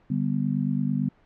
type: chord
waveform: sine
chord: G major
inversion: second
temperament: just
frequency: 147 / 196 / 245 Hz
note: D3 / G3 / B3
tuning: +2 / 0 / -14 cents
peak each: -27 dBFS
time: 0.1-1.09 s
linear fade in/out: 5 ms
effects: pink hiss -60 dBFS RMS until 1.25 s + low-pass 2000 Hz 12 dB/octave